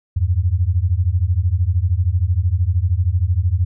sine beating tone pair, 83 / 96 Hz, E2 / G2, +12 / -36 cents, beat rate 13 Hz, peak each -17 dBFS, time 0.16-3.65 s, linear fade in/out 10 ms, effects none

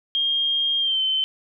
sine tone with pitch glide, 3223 to 3076 Hz, G7 to G7, +47 to -33 cents, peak -19 dBFS, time 0.15-1.24 s, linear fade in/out 0 ms, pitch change -80 cents, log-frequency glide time 0.79-1.01 s, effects none

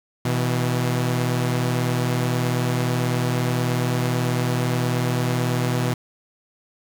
sawtooth tone pair together, 123.85 / 162.2 Hz, B2 / E3, +5 / -28 cents, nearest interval perfect fourth, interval 467 cents, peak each -17 / -22 dBFS, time 0.25-5.94 s, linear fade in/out 5 ms, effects 8-bit

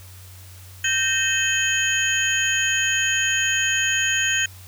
sine tone cluster, 1558 / 1845 / 2579 / 3103 / 6690 Hz, G6 / A#6 / E7 / G7 / G#8, -11 / -18 / -39 / -18 / +12 cents, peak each -25 dBFS, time 0.84-4.46 s, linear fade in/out 5 ms, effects added 92 Hz sine -41 dBFS peak until 4.67 s + white hiss -47 dBFS RMS until 4.67 s

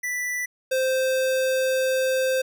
square tone pair in turn, 1975.5 / 521.7 Hz, B6 / C5, 0 / -5 cents, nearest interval octave + major seventh, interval 2305 cents, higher first, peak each -26 / -21 dBFS, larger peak second, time 0.03-0.46 / 0.71-2.42 s, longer second, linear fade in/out 10 ms, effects none

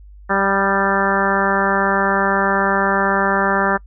harmonic tone with a mistuned harmonic, 196 Hz, G3, in tune, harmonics 1 / 2 / 3 / 4 / 5 / 6 / 7 / 8 / 9, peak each -23 / -23 / -23 / -23 / -23 / -23 / -23 / -23 / -23 dBFS, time 0.29-3.78 s, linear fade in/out 20 ms, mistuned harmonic 6, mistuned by +26 cents, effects noise-tail reverb RT60 0.1 s tail -26 dB re dry + added 50 Hz sine -38 dBFS peak until 3.86 s

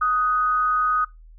sine tone pair together, 1250 / 1486.5 Hz, D#6 / F#6, +8 / +8 cents, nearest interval minor third, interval 300 cents, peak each -18 / -27 dBFS, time 0.01-1.05 s, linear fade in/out 10 ms, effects noise-tail reverb RT60 0.2 s tail -22 dB re dry + added 40 Hz sine -43 dBFS peak until 1.38 s

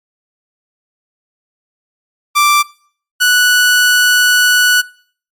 sawtooth tone pair in turn, 1174.7 / 1477.2 Hz, D6 / F#6, 0 / -3 cents, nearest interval major third, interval 397 cents, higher second, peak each -4 dBFS, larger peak neither, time 2.35-2.63 / 3.2-4.82 s, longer second, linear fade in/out 20 ms, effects noise-tail reverb RT60 0.5 s tail -21 dB re dry + MP3 64 kbps

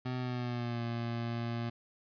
25% pulse tone with pitch glide, 126.5 to 117.35 Hz, B2 to A#2, +42 to +12 cents, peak -30 dBFS, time 0.05-1.7 s, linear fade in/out 10 ms, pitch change -130 cents, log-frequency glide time 0.18-0.83 s, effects resampled to 11025 Hz + 11-bit

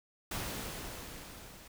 pink noise with level ramp, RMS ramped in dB -37 to -53 dBFS, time 0.31-1.68 s, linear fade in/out 5 ms, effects none

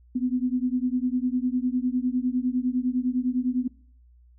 sine beating tone pair, 247.1 / 257 Hz, B3 / C4, +1 / -31 cents, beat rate 9.9 Hz, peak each -25 / -26 dBFS, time 0.15-3.68 s, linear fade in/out 10 ms, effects noise-tail reverb RT60 0.5 s tail -21 dB re dry + added 60 Hz sine -52 dBFS peak until 4.38 s

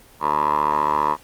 10% pulse tone with band-pass filter, 74.8 Hz, D2, 32 cents sharp, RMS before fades -20 dBFS, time 0.2-1.17 s, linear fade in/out 50 ms, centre 960 Hz, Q 7.2, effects pink hiss -49 dBFS RMS until 1.23 s + Opus 24 kbps

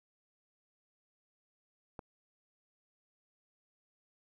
click, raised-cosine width 1 ms, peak -29 dBFS, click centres 1.992 s, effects 11-bit

